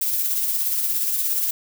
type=noise with tremolo; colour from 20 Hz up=violet; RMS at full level=-21 dBFS; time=0.01-1.51 s; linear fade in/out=5 ms; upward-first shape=sine; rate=17 Hz; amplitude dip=35%; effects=none